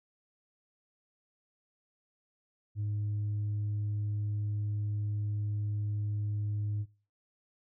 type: tone with tanh clipping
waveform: sine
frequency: 104.2 Hz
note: G#2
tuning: 6 cents sharp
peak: -31 dBFS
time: 2.75-6.86 s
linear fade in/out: 50 ms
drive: 1 dB
effects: noise-tail reverb RT60 0.4 s tail -24 dB re dry